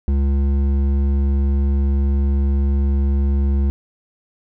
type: tone with hard clipping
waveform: sine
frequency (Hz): 69.3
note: C#2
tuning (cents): 0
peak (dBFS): -16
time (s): 0.08-3.7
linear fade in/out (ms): 0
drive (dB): 9
effects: none